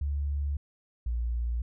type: tone pair in turn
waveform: sine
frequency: 71.5 / 58.82 Hz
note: D2 / A#1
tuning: -46 / +16 cents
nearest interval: minor third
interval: 338 cents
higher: first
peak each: -27 dBFS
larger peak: neither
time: 0.01-0.57 / 1.06-1.62 s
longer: neither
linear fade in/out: 5 ms
effects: none